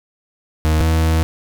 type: tone pair in turn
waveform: 40% pulse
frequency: 78 / 80.42 Hz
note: D#2 / E2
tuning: +5 / -42 cents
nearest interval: minor second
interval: 53 cents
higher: second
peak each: -12 dBFS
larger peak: neither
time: 0.65-0.81 / 0.81-1.23 s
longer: second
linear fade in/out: 0 ms
effects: none